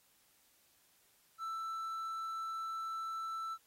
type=tone; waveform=triangle; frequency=1327 Hz; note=E6; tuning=11 cents sharp; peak=-36 dBFS; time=1.38-3.58 s; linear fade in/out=50 ms; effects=white hiss -70 dBFS RMS until 3.66 s + AAC 48 kbps